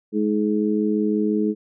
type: harmonic tone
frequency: 105.8 Hz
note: G#2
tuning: 33 cents sharp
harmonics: 2 / 3 / 4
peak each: -21 / -23 / -24 dBFS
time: 0.12-1.55 s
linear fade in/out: 50 ms
effects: none